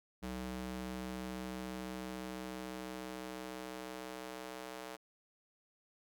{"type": "tone with high-pass filter sweep", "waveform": "square", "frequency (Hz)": 63, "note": "B1", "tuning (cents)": 35, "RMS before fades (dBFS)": -44, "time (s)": [0.22, 4.97], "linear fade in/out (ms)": 20, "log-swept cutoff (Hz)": [130, 480], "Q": 1, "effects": []}